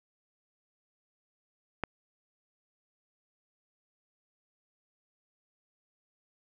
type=click; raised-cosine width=0.5 ms; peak=-15 dBFS; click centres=1.837 s; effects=none